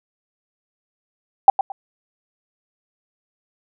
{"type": "tone with echo", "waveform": "sine", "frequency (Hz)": 784, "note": "G5", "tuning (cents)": 0, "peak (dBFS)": -3, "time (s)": [1.48, 1.5], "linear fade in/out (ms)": 2, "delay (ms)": 110, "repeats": 2, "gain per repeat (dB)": -12, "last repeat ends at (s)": 1.72, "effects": []}